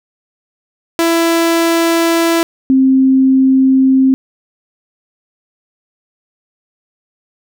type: tone pair in turn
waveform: sawtooth / sine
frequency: 333.4 / 264.3 Hz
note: E4 / C4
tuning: +20 / +18 cents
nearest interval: major third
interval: 402 cents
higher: first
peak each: -6 dBFS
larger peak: neither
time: 0.99-2.43 / 2.7-4.14 s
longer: neither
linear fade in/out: 0 ms
effects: none